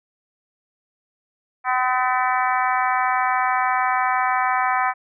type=harmonic tone with a mistuned harmonic; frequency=253.9 Hz; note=B3; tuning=48 cents sharp; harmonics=3 / 4 / 5 / 6 / 7 / 8 / 9; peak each=-22 / -23 / -24 / -29 / -28 / -31 / -31 dBFS; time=1.64-4.94 s; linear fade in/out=50 ms; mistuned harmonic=8; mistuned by=-40 cents; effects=none